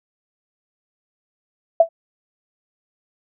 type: tone with exponential decay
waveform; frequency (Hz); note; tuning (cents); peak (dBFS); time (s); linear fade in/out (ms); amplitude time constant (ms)
sine; 663; E5; +10; -4; 1.8-1.89; 5; 18
effects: none